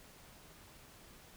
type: silence
effects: pink hiss -58 dBFS RMS until 1.36 s